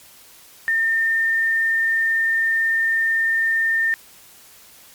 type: tone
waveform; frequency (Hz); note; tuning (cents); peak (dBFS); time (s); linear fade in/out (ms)
sine; 1811; A6; +49; -16; 0.68-3.94; 0
effects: white hiss -47 dBFS RMS until 4.94 s + MP3 96 kbps